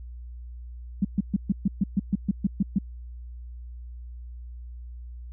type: tone bursts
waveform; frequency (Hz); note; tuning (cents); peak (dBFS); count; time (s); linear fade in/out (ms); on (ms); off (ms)
sine; 196; G3; 0; -18; 12; 1.02-2.786; 5; 28; 130
effects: added 60 Hz sine -37 dBFS peak until 5.32 s